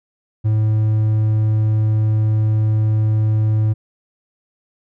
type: tone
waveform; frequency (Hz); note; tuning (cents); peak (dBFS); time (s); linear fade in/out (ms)
triangle; 108.3; A2; -27; -11; 0.44-3.74; 20
effects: none